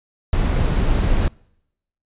brown noise, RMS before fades -17 dBFS, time 0.33-1.28 s, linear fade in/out 2 ms, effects noise-tail reverb RT60 0.8 s tail -26 dB re dry + resampled to 8000 Hz

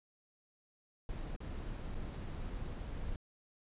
brown noise with dropouts, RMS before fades -41 dBFS, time 1.09-3.16 s, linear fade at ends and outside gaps 1 ms, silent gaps 1.363-1.404 / 1.945-1.95 s, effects resampled to 8000 Hz

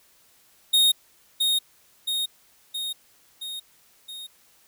45% pulse tone with echo, 3718 Hz, A#7, 5 cents flat, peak -16 dBFS, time 0.73-0.92 s, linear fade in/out 10 ms, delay 670 ms, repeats 5, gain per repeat -4 dB, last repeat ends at 4.27 s, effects white hiss -59 dBFS RMS until 4.67 s

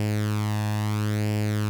sawtooth tone with flanger, 105.6 Hz, G#2, 29 cents sharp, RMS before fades -25 dBFS, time 0-1.69 s, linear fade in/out 0 ms, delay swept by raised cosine 0.39 to 1.15 ms, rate 0.75 Hz, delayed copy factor +0.6, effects none

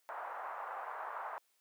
pink band-pass noise, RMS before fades -43 dBFS, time 0.09-1.38 s, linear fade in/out 0 ms, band 710 to 1300 Hz, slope 24 dB/octave, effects white hiss -75 dBFS RMS until 1.6 s + high-pass 400 Hz 12 dB/octave

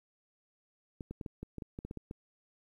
clicks, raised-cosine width 3 ms, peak -28 dBFS, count 12, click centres 1.008 / 1.11 / 1.212 / 1.262 / 1.43 / 1.583 / 1.622 / 1.789 / 1.85 / 1.911 / 1.973 / 2.111 s, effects 11-bit

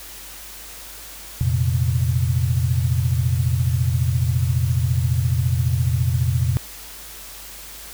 sine chord, F suspended fourth, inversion none, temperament just, 87.31 / 116.41 / 130.96 Hz, F2 / Bb2 / C3, 0 / -2 / +2 cents, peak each -21 dBFS, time 1.41-6.57 s, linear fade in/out 0 ms, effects added 50 Hz sine -45 dBFS peak until 7.93 s + white hiss -38 dBFS RMS until 7.93 s

